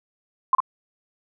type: tone with echo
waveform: sine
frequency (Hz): 1046.5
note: C6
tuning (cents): 0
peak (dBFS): -13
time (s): 0.53-0.55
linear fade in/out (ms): 2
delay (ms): 53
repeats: 1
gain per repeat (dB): -3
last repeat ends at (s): 0.603
effects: none